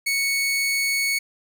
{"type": "tone", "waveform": "sawtooth", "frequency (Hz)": 2217, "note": "C#7", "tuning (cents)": 0, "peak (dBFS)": -17, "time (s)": [0.06, 1.19], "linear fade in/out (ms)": 10, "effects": []}